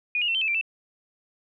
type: tone with pitch steps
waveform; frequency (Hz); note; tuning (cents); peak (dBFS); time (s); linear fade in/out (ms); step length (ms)
sine; 2457 / 2865 / 2698 / 3105 / 2608 / 2358 / 2651; D#7 / F7 / E7 / G7 / E7 / D7 / E7; -22 / +44 / +40 / -17 / -19 / +6 / +9; -22; 0.15-0.612; 2; 66
effects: none